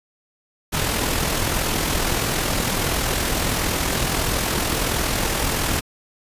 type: noise with amplitude modulation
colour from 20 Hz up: pink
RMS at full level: -20 dBFS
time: 0.72-5.81 s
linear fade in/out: 20 ms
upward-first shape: sine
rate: 41.5 Hz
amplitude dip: 40%
effects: resampled to 32000 Hz